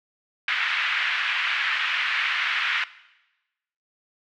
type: band-pass noise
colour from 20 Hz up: pink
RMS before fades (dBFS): -25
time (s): 0.48-2.84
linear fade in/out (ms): 2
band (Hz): 1500 to 2900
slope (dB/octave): 24
effects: noise-tail reverb RT60 1.0 s tail -18 dB re dry